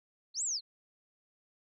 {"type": "linear two-way sweep", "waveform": "sine", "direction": "up then down", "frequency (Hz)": [3951, 8100, 3952], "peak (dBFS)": -31, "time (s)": [0.34, 0.61], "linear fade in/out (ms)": 50, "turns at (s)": 0.43, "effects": []}